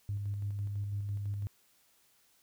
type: tone with tremolo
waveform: sine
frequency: 101.4 Hz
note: G#2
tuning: 41 cents flat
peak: -31 dBFS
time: 0.09-1.47 s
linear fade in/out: 0 ms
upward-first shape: square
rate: 6 Hz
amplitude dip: 30%
effects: tanh soft clip ceiling -27 dBFS + white hiss -68 dBFS RMS until 2.42 s